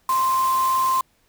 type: tone in noise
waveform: sine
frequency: 1046.5 Hz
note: C6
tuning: in tune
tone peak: -17 dBFS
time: 0.09-1.01 s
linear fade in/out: 2 ms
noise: white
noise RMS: -33 dBFS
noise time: 0.09-1.01 s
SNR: +13 dB
effects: pink hiss -63 dBFS RMS until 1.28 s